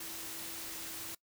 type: tone in noise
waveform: sine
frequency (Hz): 328.2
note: E4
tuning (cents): -8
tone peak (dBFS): -54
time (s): 0-1.15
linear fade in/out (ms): 5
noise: white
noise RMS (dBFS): -43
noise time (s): 0-1.15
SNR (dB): -14
effects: noise-tail reverb RT60 0.1 s tail -21 dB re dry